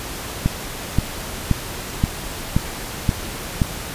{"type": "click train", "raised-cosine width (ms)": 5, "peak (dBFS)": -3, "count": 7, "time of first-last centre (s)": [0.46, 3.618], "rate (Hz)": 1.9, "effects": ["pink hiss -30 dBFS RMS until 3.94 s", "resampled to 32000 Hz"]}